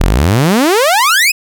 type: exponential sweep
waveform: sawtooth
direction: up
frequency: 36.71 to 2640 Hz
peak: -4 dBFS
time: 0-1.32 s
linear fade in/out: 10 ms
effects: none